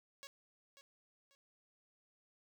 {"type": "tone with echo", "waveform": "5% pulse", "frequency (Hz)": 554.4, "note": "C#5", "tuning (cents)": 0, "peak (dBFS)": -38, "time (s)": [0.23, 0.27], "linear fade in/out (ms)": 0, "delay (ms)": 540, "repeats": 2, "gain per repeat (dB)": -10, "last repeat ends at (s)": 1.35, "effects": []}